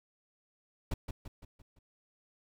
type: noise with echo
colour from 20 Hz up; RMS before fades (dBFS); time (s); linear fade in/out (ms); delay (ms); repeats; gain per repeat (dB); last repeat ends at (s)
brown; -32; 0.91-0.94; 5; 170; 5; -6; 1.79
effects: none